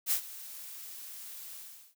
blue noise with ADSR envelope, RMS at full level -27 dBFS, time 0.06-1.95 s, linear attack 56 ms, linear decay 91 ms, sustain -18 dB, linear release 400 ms, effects none

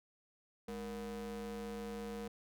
square ring-modulated tone, 130.3 Hz, C3, 7 cents flat, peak -39 dBFS, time 0.68-2.28 s, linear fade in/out 5 ms, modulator 338 Hz, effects none

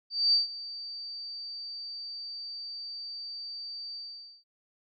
sine tone with ADSR envelope, 4630 Hz, D8, 25 cents flat, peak -19 dBFS, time 0.1-4.44 s, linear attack 230 ms, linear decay 140 ms, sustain -18 dB, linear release 490 ms, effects none

